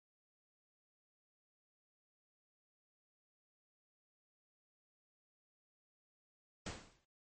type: noise with exponential decay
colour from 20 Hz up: pink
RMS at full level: -41 dBFS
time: 6.66-7.05 s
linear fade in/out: 5 ms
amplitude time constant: 83 ms
effects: MP3 32 kbps